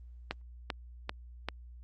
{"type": "click train", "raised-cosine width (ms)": 0.3, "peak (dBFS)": -17, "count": 4, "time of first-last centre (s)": [0.31, 1.486], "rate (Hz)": 2.55, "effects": ["added 60 Hz sine -47 dBFS peak until 1.83 s", "Opus 24 kbps"]}